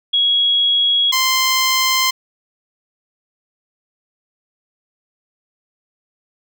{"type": "tone pair in turn", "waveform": ["sine", "10% pulse"], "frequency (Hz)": [3322, 1043], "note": ["G#7", "C6"], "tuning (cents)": [0, -6], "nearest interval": "octave + minor sixth", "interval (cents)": 2006, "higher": "first", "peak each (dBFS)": [-12, -5], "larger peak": "second", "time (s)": [[0.13, 1.12], [1.12, 2.11]], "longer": "neither", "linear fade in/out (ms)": 10, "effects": []}